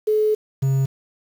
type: tone pair in turn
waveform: sine / triangle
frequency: 428.5 / 134.97 Hz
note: A4 / C#3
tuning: -46 / -46 cents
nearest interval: octave + minor sixth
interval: 2000 cents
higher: first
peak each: -15 / -14 dBFS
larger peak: second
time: 0.07-0.35 / 0.62-0.86 s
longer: first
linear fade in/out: 10 ms
effects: 7-bit